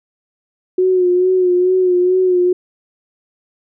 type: tone with vibrato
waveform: sine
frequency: 364.8 Hz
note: F#4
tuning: 24 cents flat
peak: -10 dBFS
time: 0.78-2.53 s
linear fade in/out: 5 ms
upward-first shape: sine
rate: 2.3 Hz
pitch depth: 39 cents each way
effects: none